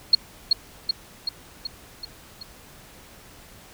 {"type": "tone with echo", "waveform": "sine", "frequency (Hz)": 4300, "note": "C8", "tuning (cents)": 47, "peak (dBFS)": -9, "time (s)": [0.13, 0.15], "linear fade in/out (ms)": 5, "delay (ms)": 380, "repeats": 6, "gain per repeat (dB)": -4, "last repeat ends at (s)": 2.43, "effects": ["pink hiss -48 dBFS RMS until 3.73 s"]}